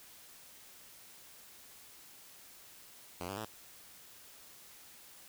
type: tone with pitch steps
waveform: 5% pulse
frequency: 88.2 / 97.86 / 108.59 Hz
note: F2 / G2 / A2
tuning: +18 / -2 / -22 cents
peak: -28 dBFS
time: 3.2-3.455 s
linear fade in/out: 10 ms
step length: 85 ms
effects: white hiss -56 dBFS RMS until 5.28 s